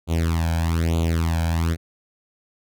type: tone with flanger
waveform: sawtooth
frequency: 82.6 Hz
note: E2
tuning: 4 cents sharp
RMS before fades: -21 dBFS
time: 0.07-1.77 s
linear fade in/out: 50 ms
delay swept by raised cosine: 0.28 to 1.28 ms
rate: 1.1 Hz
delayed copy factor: +0.9
effects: none